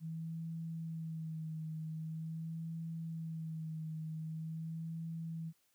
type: tone with vibrato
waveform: sine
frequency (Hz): 160.9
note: E3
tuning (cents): -42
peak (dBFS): -39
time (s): 0-5.53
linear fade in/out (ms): 50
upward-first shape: sine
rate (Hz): 0.44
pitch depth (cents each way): 33
effects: white hiss -75 dBFS RMS until 5.74 s